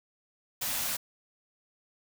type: band-stop noise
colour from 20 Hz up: white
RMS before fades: -32 dBFS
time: 0.61-0.97 s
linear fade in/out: 10 ms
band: 310 to 490 Hz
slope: 96 dB/octave
effects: none